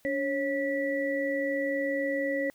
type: tone cluster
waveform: sine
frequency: 286.5 / 546 / 1954 Hz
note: D4 / C#5 / B6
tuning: -43 / -26 / -19 cents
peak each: -32 / -29 / -33 dBFS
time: 0.05-2.5 s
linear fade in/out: 0 ms
effects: white hiss -64 dBFS RMS until 2.54 s